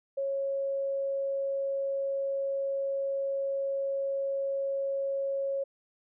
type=tone; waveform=sine; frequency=549 Hz; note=C#5; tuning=17 cents flat; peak=-28 dBFS; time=0.17-5.64 s; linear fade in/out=10 ms; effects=none